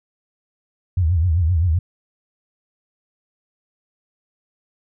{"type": "tone with vibrato", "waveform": "sine", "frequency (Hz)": 84.8, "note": "E2", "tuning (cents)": 50, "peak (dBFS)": -14, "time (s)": [0.97, 1.79], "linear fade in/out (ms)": 5, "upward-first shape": "triangle", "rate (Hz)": 7.7, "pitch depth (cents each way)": 200, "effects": []}